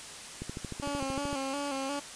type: click train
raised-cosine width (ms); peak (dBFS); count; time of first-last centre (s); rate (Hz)
3; -24; 13; 0.42-1.329; 13.2
type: tone with vibrato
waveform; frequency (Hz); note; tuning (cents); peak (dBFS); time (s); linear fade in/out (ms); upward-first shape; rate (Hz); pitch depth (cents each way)
15% pulse; 277.2; C#4; 0; -26; 0.82-2; 10; square; 2.8; 50
effects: white hiss -44 dBFS RMS until 2.15 s + resampled to 22050 Hz